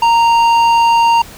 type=tone with tanh clipping; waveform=sine; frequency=928 Hz; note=A#5; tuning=8 cents flat; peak=-9 dBFS; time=0.02-1.22 s; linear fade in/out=5 ms; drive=11 dB; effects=pink hiss -35 dBFS RMS until 1.37 s